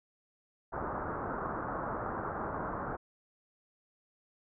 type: low-pass noise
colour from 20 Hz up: white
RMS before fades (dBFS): -37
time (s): 0.72-2.97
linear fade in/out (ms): 20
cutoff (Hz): 1400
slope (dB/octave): 48
effects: none